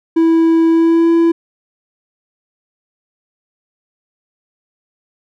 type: tone with pitch glide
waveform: triangle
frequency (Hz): 328.1 to 334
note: E4 to E4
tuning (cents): -8 to +23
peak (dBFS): -6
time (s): 0.16-1.32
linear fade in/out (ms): 10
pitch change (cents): +31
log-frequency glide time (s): 0.69-1.11
effects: none